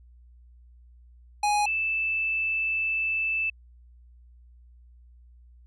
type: tone pair in turn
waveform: square / sine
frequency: 830.6 / 2637 Hz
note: G#5 / E7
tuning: 0 / 0 cents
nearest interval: octave + minor sixth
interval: 2000 cents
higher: second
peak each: -22 / -24 dBFS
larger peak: first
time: 1.43-1.66 / 1.66-3.5 s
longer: second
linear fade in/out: 5 ms
effects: added 60 Hz sine -50 dBFS peak until 5.66 s + resampled to 24000 Hz